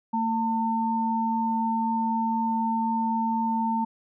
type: tone pair together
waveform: sine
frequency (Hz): 225.9 / 901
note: A3 / A5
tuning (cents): +46 / +41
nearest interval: 2 octaves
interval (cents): 2395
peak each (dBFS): -26 / -25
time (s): 0.13-3.85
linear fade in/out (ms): 10
effects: none